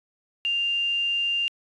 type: tone with quantisation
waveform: sine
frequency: 2794 Hz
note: F7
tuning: in tune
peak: -22 dBFS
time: 0.45-1.48 s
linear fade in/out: 0 ms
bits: 8
effects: resampled to 24000 Hz